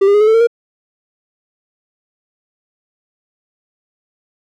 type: tone with pitch steps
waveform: triangle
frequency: 392 / 404 / 416.3 / 429 / 442 / 455.5 / 469.4 Hz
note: G4 / G#4 / G#4 / A4 / A4 / A#4 / A#4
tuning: 0 / -48 / +4 / -44 / +8 / -40 / +12 cents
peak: -5 dBFS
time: 0.01-0.472 s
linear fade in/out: 10 ms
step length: 66 ms
effects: none